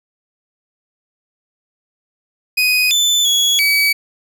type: tone with pitch steps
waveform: 30% pulse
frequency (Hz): 2498 / 3516 / 3356 / 2279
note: D#7 / A7 / G#7 / C#7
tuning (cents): +6 / -2 / +17 / +47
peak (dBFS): -9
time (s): 2.57-3.93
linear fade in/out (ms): 10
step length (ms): 340
effects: none